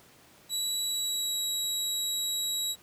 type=tone with pitch glide; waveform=25% pulse; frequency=3913 to 3873 Hz; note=B7 to B7; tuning=-17 to -35 cents; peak=-24 dBFS; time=0.49-2.76 s; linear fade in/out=50 ms; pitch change=-18 cents; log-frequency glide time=0.83-1.41 s; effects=pink hiss -57 dBFS RMS until 2.82 s + high-pass 100 Hz 12 dB/octave